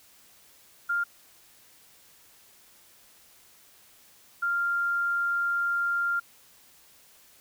sine tone pair in turn, 1400 / 1394.1 Hz, F6 / F6, +4 / -3 cents, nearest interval unison, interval 7 cents, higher first, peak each -24 dBFS, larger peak neither, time 0.89-1.04 / 4.42-6.2 s, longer second, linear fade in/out 10 ms, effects white hiss -57 dBFS RMS until 7.4 s

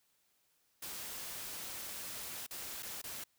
white noise with dropouts, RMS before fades -44 dBFS, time 0.82-3.24 s, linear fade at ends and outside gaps 5 ms, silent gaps 2.466-2.508 / 2.825-2.829 / 3.017-3.039 s, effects white hiss -75 dBFS RMS until 3.38 s

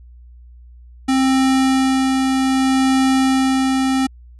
square tone with tremolo, 264.3 Hz, C4, 18 cents sharp, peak -13 dBFS, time 1.08-4.07 s, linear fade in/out 10 ms, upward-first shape sine, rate 0.64 Hz, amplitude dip 25%, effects added 60 Hz sine -39 dBFS peak until 4.39 s + resampled to 24000 Hz

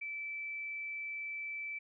sine tone, 2319 Hz, D7, 22 cents flat, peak -38 dBFS, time 0.01-1.79 s, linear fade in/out 10 ms, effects none

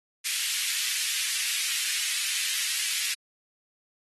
pink high-pass noise, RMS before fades -29 dBFS, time 0.24-3.15 s, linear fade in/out 20 ms, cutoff 2100 Hz, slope 24 dB/octave, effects AAC 32 kbps

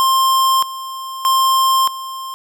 square tone with tremolo, 1057 Hz, C6, 17 cents sharp, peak -12 dBFS, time 0-2.34 s, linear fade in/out 0 ms, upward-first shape square, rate 0.8 Hz, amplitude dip 80%, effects none

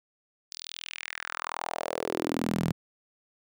sawtooth tone with high-pass filter sweep, 41.2 Hz, E1, in tune, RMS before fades -33 dBFS, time 0.51-2.72 s, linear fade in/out 10 ms, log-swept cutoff 5000 to 150 Hz, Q 3.2, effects none

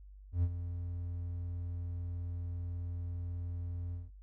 triangle tone with ADSR envelope, 87.31 Hz, F2, in tune, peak -24 dBFS, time 0.32-4.11 s, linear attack 110 ms, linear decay 55 ms, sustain -11 dB, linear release 180 ms, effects noise-tail reverb RT60 0.1 s tail -19 dB re dry + added 49 Hz sine -50 dBFS peak until 4.22 s

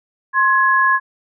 sine tone pair together, 1059 / 1679.1 Hz, C6 / G#6, +21 / +19 cents, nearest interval minor sixth, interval 798 cents, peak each -14 dBFS, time 0.33-1 s, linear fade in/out 50 ms, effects none

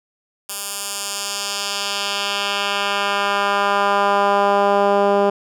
10% pulse tone with band-pass filter sweep, 201 Hz, G3, 44 cents sharp, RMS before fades -19 dBFS, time 0.49-5.3 s, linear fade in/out 5 ms, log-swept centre 11000 to 480 Hz, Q 1, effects none

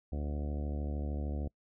harmonic tone, 73.2 Hz, D2, 5 cents flat, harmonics 1 / 2 / 3 / 4 / 5 / 6 / 7 / 8 / 9 / 10, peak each -34 / -44 / -43 / -45 / -50 / -53 / -50 / -52 / -55 / -55 dBFS, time 0.12-1.48 s, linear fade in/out 5 ms, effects noise-tail reverb RT60 0.1 s tail -26 dB re dry

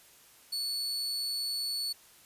40% pulse tone, 4435 Hz, C#8, in tune, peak -30 dBFS, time 0.52-1.93 s, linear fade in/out 10 ms, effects white hiss -58 dBFS RMS until 2.25 s + resampled to 32000 Hz

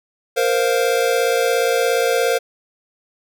square chord, Bb suspended second, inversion none, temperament equal, 466.2 / 523.3 / 698.5 Hz, Bb4 / C5 / F5, 0 / 0 / 0 cents, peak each -19 / -20 / -24 dBFS, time 0.36-2.39 s, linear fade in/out 20 ms, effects none

